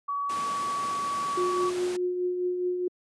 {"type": "tone", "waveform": "sine", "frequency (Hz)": 1134, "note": "C#6", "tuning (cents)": 39, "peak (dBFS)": -27, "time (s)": [0.08, 1.7], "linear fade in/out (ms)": 10}
{"type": "low-pass noise", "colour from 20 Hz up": "pink", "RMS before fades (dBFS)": -38, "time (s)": [0.29, 1.97], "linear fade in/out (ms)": 10, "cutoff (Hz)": 10000, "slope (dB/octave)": 48}
{"type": "tone with tremolo", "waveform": "sine", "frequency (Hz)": 360, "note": "F#4", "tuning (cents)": -47, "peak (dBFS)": -23, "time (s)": [1.37, 2.88], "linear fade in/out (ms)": 5, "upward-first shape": "triangle", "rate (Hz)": 4.8, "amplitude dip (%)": 45}
{"effects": ["high-pass 200 Hz 12 dB/octave"]}